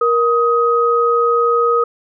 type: tone pair together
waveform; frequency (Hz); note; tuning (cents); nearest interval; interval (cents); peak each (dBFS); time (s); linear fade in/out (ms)
sine; 470.7 / 1258; A#4 / D#6; +17 / +19; octave + perfect fourth; 1702; -14; 0.01-1.84; 5
effects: none